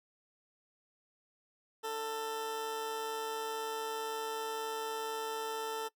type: tone with amplitude modulation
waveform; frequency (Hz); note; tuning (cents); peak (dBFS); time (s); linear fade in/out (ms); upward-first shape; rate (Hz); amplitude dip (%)
20% pulse; 444.5; A4; +18; -29; 1.83-5.89; 20; sine; 142; 35
effects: noise-tail reverb RT60 0.1 s tail -21 dB re dry